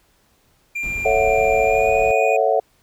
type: tone with pitch glide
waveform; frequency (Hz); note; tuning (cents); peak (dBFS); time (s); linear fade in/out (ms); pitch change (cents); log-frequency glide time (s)
triangle; 2385 to 2469; D7 to D#7; +26 to -14; -21; 0.75-2.37; 10; +60; 1.63-1.91
type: noise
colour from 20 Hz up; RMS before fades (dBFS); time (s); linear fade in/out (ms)
brown; -32; 0.83-2.11; 0
type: chord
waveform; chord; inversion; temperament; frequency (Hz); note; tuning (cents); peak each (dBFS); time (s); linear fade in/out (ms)
sine; F# minor seventh; first; just; 444 / 555 / 666 / 740; A4 / C#5 / E5 / F#5; +16 / +2 / +18 / 0; -20; 1.05-2.6; 5
effects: pink hiss -60 dBFS RMS until 2.82 s